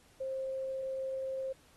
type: tone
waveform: sine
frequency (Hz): 530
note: C5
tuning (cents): +22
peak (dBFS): -34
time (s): 0.2-1.53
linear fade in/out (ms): 10
effects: pink hiss -64 dBFS RMS until 1.76 s + AAC 32 kbps